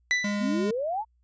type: tone with exponential decay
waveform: 40% pulse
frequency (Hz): 1984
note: B6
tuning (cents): +7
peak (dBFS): -18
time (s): 0.11-0.62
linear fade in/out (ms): 0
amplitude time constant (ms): 110
type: tone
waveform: square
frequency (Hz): 205.1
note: G#3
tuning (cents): -21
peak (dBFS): -27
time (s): 0.24-0.71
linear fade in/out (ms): 5
type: exponential sweep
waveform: sine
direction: up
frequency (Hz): 226.6 to 922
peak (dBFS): -26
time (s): 0.39-1.05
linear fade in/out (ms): 50
effects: added 60 Hz sine -63 dBFS peak until 1.23 s + resampled to 16000 Hz